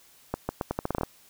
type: accelerating click train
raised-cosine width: 1 ms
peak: -13 dBFS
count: 11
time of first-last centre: 0.34-1.033 s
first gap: 150 ms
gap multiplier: 0.81
effects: white hiss -57 dBFS RMS until 1.29 s